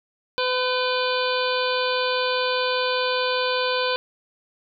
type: harmonic tone with a mistuned harmonic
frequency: 505 Hz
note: B4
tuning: 39 cents sharp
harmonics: 1 / 2 / 3 / 5 / 6 / 7 / 8 / 9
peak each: -24 / -27 / -29 / -31 / -32 / -32 / -33 / -34 dBFS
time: 0.38-3.96 s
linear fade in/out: 0 ms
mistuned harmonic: 5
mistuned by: -58 cents
effects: none